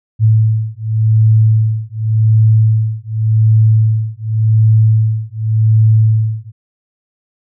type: beating tone pair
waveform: sine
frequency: 109.5 / 110.38 Hz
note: A2 / A2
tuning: -8 / +6 cents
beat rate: 0.88 Hz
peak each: -11 dBFS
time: 0.19-6.52 s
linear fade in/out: 50 ms
effects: none